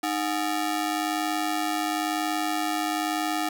sawtooth ring-modulated tone, 517 Hz, C5, 21 cents flat, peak -18 dBFS, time 0.03-3.49 s, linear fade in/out 5 ms, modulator 208 Hz, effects none

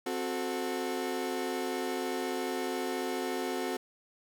30% pulse chord, F# diminished, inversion second, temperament equal with one note detuned, 261.6 / 365.7 / 440 Hz, C4 / F#4 / A4, 0 / -20 / 0 cents, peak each -34 / -32 / -35 dBFS, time 0.06-3.77 s, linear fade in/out 5 ms, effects none

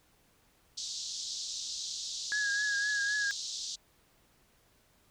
pink band-pass noise, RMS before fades -39 dBFS, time 0.77-3.76 s, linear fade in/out 10 ms, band 3700 to 7000 Hz, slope 48 dB/octave
sine tone with vibrato, 1661.2 Hz, G#6, in tune, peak -29 dBFS, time 2.32-3.31 s, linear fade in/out 0 ms, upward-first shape triangle, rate 3.9 Hz, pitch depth 49 cents each way
effects pink hiss -67 dBFS RMS until 5.1 s

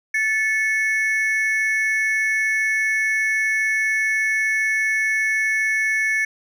triangle ring-modulated tone, 1975.5 Hz, B6, in tune, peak -13 dBFS, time 0.14-6.25 s, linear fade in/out 5 ms, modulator 228 Hz, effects none

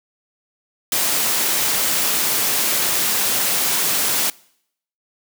white noise, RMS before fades -19 dBFS, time 0.92-4.3 s, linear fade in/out 2 ms, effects noise-tail reverb RT60 0.7 s tail -24 dB re dry + high-pass 150 Hz 12 dB/octave

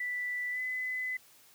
sine tone with pitch glide, 1975.5 to 2014 Hz, B6 to B6, 0 to +33 cents, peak -32 dBFS, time 0-1.17 s, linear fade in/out 5 ms, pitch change +33 cents, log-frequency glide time 0.51-0.6 s, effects white hiss -60 dBFS RMS until 1.54 s + high-pass 60 Hz 12 dB/octave

